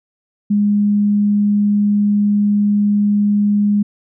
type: tone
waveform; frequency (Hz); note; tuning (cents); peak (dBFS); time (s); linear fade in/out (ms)
sine; 205.8; G#3; -16; -11; 0.5-3.83; 10
effects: none